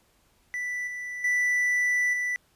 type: tone with level steps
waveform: triangle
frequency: 1975.5 Hz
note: B6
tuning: in tune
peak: -27 / -31 / -20 / -24 dBFS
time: 0.54-2.36 s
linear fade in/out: 0 ms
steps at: 0.87 / 1.24 / 2.13 s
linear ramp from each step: 5 ms
effects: pink hiss -65 dBFS RMS until 2.55 s + resampled to 32000 Hz